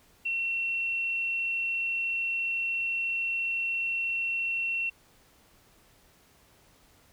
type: tone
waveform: sine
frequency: 2717 Hz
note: F7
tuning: 48 cents flat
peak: -27 dBFS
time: 0.25-4.9 s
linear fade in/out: 10 ms
effects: pink hiss -61 dBFS RMS until 7.12 s